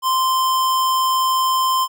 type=tone; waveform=square; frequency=1041 Hz; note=C6; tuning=9 cents flat; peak=-16 dBFS; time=0.02-1.88 s; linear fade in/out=50 ms; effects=none